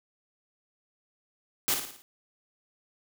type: noise with echo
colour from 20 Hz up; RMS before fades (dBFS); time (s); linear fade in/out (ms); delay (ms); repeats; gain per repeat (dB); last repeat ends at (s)
white; -26; 1.68-1.74; 0; 56; 5; -6; 2.02
effects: none